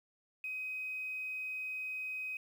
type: tone with quantisation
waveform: sine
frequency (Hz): 2520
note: D#7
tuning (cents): +21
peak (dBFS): -37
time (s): 0.44-2.37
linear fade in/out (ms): 2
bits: 10
effects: none